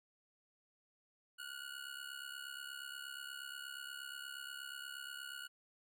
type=ring-modulated tone; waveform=25% pulse; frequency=1453 Hz; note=F#6; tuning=32 cents flat; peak=-39 dBFS; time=1.38-5.48 s; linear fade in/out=20 ms; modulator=34.2 Hz; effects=none